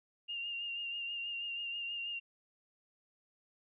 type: tone with vibrato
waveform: sine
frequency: 2800 Hz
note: F7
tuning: 4 cents sharp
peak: -37 dBFS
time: 0.28-2.2 s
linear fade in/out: 20 ms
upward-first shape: sine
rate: 6.2 Hz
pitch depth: 28 cents each way
effects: none